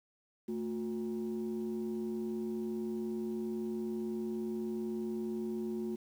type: tone pair together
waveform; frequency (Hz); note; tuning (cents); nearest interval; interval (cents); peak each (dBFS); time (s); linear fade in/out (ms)
sine; 222.5 / 360.1; A3 / F#4; +20 / -47; minor sixth; 833; -35 / -36; 0.48-5.96; 10
effects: tanh soft clip ceiling -30 dBFS + 10-bit